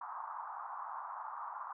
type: band-pass noise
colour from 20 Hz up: white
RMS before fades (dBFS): -44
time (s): 0.01-1.73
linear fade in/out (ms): 5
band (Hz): 820 to 1200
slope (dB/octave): 48
effects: none